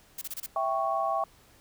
blue noise bursts, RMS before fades -36 dBFS, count 5, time 0.18-0.463 s, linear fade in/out 5 ms, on 35 ms, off 27 ms
sine chord, C# diminished, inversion first, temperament equal, 659.3 / 784 / 1108.7 Hz, E5 / G5 / C#6, 0 / 0 / 0 cents, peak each -30 dBFS, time 0.56-1.24 s, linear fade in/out 2 ms
effects pink hiss -59 dBFS RMS until 1.6 s

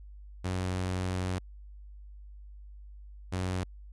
sawtooth tone pair in turn, 92 / 92 Hz, F#2 / F#2, -9 / -9 cents, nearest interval unison, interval 0 cents, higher neither, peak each -26 / -26 dBFS, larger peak neither, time 0.44-1.39 / 3.32-3.64 s, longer first, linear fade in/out 10 ms, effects added 50 Hz sine -45 dBFS peak until 3.92 s + resampled to 24000 Hz

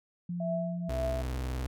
sine tone, 174.61 Hz, F3, in tune, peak -32 dBFS, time 0.29-0.89 s, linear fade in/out 5 ms
sine tone with tremolo, 659.3 Hz, E5, in tune, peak -29 dBFS, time 0.4-1.22 s, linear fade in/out 5 ms, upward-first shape triangle, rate 1.9 Hz, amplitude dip 100%
35% pulse tone with vibrato, 63.8 Hz, C2, 43 cents flat, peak -30 dBFS, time 0.89-1.67 s, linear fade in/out 5 ms, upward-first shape sine, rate 20 Hz, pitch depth 150 cents each way
effects none

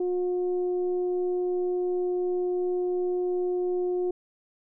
sine tone with frequency modulation, 359.6 Hz, F#4, 49 cents flat, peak -24 dBFS, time 0-4.11 s, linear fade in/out 5 ms, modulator 361 Hz, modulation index 0.29, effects none

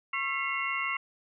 sine tone cluster, 1093 / 1349 / 2010 / 2156 / 2762 Hz, C#6 / E6 / B6 / C#7 / F7, -25 / +40 / +30 / -49 / -20 cents, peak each -34 / -39 / -37 / -33 / -35 dBFS, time 0.13-0.97 s, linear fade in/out 5 ms, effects none

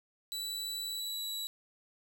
sawtooth tone with pitch glide, 3951 to 3917 Hz, B7 to B7, 0 to -15 cents, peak -33 dBFS, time 0.32-1.47 s, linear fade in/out 0 ms, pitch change -15 cents, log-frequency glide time 0.82-1.34 s, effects none

